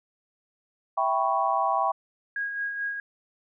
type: chord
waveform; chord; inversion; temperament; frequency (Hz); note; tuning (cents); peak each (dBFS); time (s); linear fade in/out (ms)
sine; C# half-diminished seventh; first; equal; 659.3 / 784 / 987.8 / 1108.7; E5 / G5 / B5 / C#6; 0 / 0 / 0 / 0; -29 / -26 / -28 / -27; 0.97-1.92; 10
type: tone with tremolo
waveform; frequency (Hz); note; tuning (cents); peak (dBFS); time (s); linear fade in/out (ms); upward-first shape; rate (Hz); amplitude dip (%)
sine; 1640; G#6; -22; -26; 2.36-3; 2; sine; 4.6; 45
effects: none